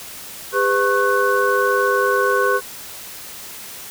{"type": "tone cluster", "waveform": "sine", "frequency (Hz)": [402.7, 502, 1095, 1497], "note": ["G4", "B4", "C#6", "F#6"], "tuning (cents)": [47, 28, -22, 20], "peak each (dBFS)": -20, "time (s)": [0.52, 2.61], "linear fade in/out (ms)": 50, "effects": ["white hiss -35 dBFS RMS until 3.9 s"]}